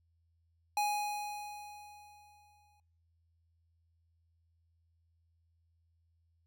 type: tone with exponential decay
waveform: square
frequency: 830.6 Hz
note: G#5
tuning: in tune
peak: -29 dBFS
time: 0.77-2.8 s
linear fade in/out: 2 ms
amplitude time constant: 440 ms
effects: noise-tail reverb RT60 0.6 s tail -25 dB re dry + added 83 Hz sine -70 dBFS peak until 6.46 s